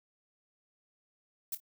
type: noise with echo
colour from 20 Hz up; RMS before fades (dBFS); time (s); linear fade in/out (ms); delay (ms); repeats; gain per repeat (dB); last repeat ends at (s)
violet; -35; 1.52-1.55; 5; 26; 2; -13; 1.602
effects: none